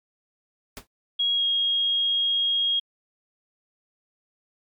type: noise with exponential decay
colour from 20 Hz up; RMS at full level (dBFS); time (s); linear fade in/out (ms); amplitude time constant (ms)
pink; -33; 0.77-0.87; 0; 20
type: tone with pitch glide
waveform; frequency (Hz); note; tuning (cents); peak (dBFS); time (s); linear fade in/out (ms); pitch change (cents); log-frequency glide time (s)
sine; 3300 to 3268; G#7 to G#7; -12 to -29; -20; 1.19-2.8; 10; -17; 1.35-1.44
effects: MP3 96 kbps